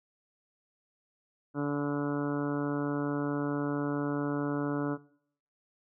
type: harmonic tone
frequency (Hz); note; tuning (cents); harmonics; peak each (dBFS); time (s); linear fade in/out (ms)
144.5; D3; -28; 1 / 2 / 3 / 4 / 5 / 6 / 7 / 8 / 9 / 10; -35 / -30 / -38 / -40 / -46 / -48 / -45 / -48 / -44 / -45; 1.54-4.98; 50
effects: noise-tail reverb RT60 0.6 s tail -19 dB re dry